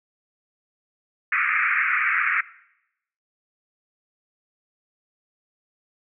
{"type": "band-pass noise", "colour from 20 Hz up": "white", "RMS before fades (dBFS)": -22, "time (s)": [1.32, 2.41], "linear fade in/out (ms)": 5, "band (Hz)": [1200, 2400], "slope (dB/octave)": 96, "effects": ["noise-tail reverb RT60 0.8 s tail -19 dB re dry"]}